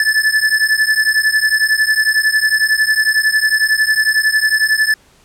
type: beating tone pair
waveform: square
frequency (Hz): 1736 / 1747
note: A6 / A6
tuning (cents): -24 / -13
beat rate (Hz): 11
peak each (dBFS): -15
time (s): 0-4.94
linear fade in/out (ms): 2
effects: pink hiss -50 dBFS RMS until 5.24 s + low-pass 11000 Hz 12 dB/octave